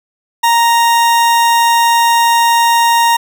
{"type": "tone", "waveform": "40% pulse", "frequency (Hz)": 932.3, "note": "A#5", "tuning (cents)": 0, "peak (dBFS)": -7, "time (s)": [0.43, 3.17], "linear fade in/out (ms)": 10, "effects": ["8-bit"]}